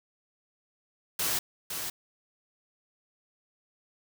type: noise with echo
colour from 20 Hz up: white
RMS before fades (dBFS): -29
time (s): 1.19-1.39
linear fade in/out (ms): 5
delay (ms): 510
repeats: 1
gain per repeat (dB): -6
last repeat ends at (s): 1.9
effects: none